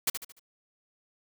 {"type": "noise with echo", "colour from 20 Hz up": "white", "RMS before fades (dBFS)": -26, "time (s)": [0.07, 0.1], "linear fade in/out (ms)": 5, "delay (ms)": 74, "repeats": 4, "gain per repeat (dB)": -8, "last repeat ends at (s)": 0.396, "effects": []}